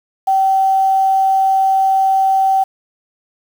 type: tone with quantisation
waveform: sine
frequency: 771 Hz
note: G5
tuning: 29 cents flat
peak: -10 dBFS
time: 0.27-2.64 s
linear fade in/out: 10 ms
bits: 6
effects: none